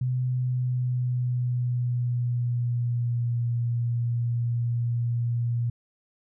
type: tone with pitch glide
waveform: sine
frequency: 126.5 to 118.71 Hz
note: B2 to A#2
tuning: +42 to +32 cents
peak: -23 dBFS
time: 0.01-5.7 s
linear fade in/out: 5 ms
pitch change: -110 cents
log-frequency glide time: 0.25-3.45 s
effects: none